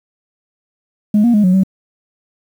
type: tone with pitch steps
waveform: sine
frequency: 209.5 / 237.8 / 208.9 / 183.2 / 190.5 Hz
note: G#3 / A#3 / G#3 / F#3 / G3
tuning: +15 / +35 / +10 / -17 / -49 cents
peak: -6 dBFS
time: 1.14-1.635 s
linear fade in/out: 5 ms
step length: 99 ms
effects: tanh soft clip ceiling -6 dBFS + 7-bit